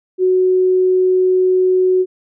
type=tone; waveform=sine; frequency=370 Hz; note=F#4; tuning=in tune; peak=-10 dBFS; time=0.18-2.06 s; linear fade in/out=50 ms; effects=none